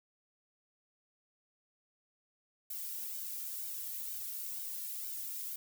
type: noise with flanger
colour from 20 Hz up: violet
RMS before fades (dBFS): -41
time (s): 2.7-5.56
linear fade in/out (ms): 5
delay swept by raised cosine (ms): 1.3 to 2.18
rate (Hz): 2.1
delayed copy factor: +1
effects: none